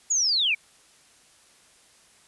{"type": "linear sweep", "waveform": "sine", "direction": "down", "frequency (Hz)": [6970, 2217], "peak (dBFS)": -20, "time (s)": [0.1, 0.55], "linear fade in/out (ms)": 10, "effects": ["white hiss -57 dBFS RMS until 2.27 s", "resampled to 24000 Hz"]}